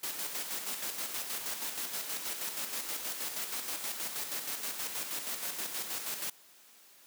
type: noise with tremolo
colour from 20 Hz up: white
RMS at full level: -36 dBFS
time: 0.03-6.3 s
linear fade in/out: 5 ms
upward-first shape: square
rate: 6.3 Hz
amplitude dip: 45%
effects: white hiss -59 dBFS RMS until 7.06 s + high-pass 200 Hz 12 dB/octave